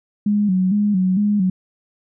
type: tone with vibrato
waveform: sine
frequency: 196 Hz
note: G3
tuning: in tune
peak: -14 dBFS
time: 0.26-1.5 s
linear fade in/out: 5 ms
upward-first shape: square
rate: 2.2 Hz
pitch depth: 95 cents each way
effects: none